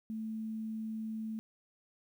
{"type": "tone with quantisation", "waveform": "sine", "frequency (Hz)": 220, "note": "A3", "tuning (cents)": 0, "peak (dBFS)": -36, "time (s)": [0.1, 1.39], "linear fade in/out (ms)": 0, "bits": 11, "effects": []}